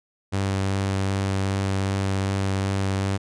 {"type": "tone with vibrato", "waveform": "sawtooth", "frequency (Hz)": 97.2, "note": "G2", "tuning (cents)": -14, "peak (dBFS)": -18, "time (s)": [0.32, 3.18], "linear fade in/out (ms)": 20, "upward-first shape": "sine", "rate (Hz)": 2.6, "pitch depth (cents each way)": 11, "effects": ["resampled to 22050 Hz"]}